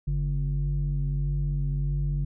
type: tone pair together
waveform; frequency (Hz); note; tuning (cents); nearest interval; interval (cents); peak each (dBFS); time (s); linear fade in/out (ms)
sine; 48.39 / 143.6; G1 / D3; -22 / -39; octave + perfect fifth; 1883; -25; 0.07-2.25; 10
effects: tanh soft clip ceiling -20 dBFS